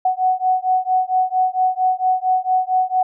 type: beating tone pair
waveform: sine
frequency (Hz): 741 / 745.4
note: F#5 / F#5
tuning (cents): +2 / +13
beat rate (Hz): 4.4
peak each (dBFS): -18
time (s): 0.05-3.03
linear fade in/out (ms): 5
effects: none